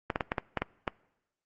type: clicks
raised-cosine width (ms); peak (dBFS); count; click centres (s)
0.5; -13; 8; 0.102 / 0.159 / 0.208 / 0.319 / 0.382 / 0.573 / 0.62 / 0.878
effects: noise-tail reverb RT60 0.9 s tail -23 dB re dry + Opus 24 kbps